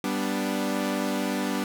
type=chord; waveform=sawtooth; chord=G major; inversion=none; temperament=equal; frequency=196 / 246.9 / 293.7 Hz; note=G3 / B3 / D4; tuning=0 / 0 / 0 cents; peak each=-26 dBFS; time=0.04-1.64 s; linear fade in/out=2 ms; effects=none